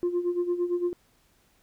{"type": "tone with tremolo", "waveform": "sine", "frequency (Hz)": 351.7, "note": "F4", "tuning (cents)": 12, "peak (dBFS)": -20, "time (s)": [0.03, 0.93], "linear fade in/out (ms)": 0, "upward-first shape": "sine", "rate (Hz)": 8.8, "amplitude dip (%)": 75, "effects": ["tanh soft clip ceiling -20 dBFS", "pink hiss -65 dBFS RMS until 1.62 s"]}